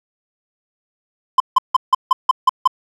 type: tone bursts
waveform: triangle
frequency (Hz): 1031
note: C6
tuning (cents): -26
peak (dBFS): -5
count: 8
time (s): 1.38-2.676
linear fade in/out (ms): 5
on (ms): 22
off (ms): 160
effects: none